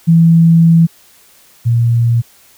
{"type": "tone pair in turn", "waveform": "sine", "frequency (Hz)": [165.8, 117.47], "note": ["E3", "A#2"], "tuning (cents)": [10, 14], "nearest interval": "tritone", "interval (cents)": 596, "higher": "first", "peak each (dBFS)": [-4, -8], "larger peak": "first", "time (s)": [[0.07, 0.87], [1.65, 2.22]], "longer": "first", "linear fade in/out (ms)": 20, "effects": ["white hiss -46 dBFS RMS until 2.57 s"]}